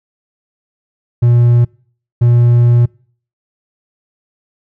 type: tone bursts at uneven times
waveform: triangle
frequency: 119.9 Hz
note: A#2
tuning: 49 cents sharp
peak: -4 dBFS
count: 2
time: 1.22-1.65 / 2.21-2.86 s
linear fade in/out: 10 ms
effects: noise-tail reverb RT60 0.5 s tail -25 dB re dry